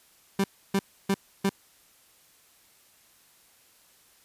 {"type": "tone bursts", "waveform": "30% pulse", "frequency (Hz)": 196, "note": "G3", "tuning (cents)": 0, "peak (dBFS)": -19, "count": 4, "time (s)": [0.39, 1.494], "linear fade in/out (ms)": 5, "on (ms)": 51, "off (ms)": 300, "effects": ["white hiss -60 dBFS RMS until 4.24 s", "resampled to 32000 Hz"]}